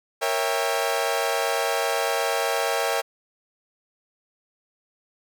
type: chord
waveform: sawtooth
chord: A# diminished seventh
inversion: none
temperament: equal with one note detuned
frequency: 466.2 / 554.4 / 659.3 / 796.8 Hz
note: A#4 / C#5 / E5 / G5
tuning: 0 / 0 / 0 / +28 cents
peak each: -24 dBFS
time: 0.21-3.02 s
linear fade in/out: 20 ms
effects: none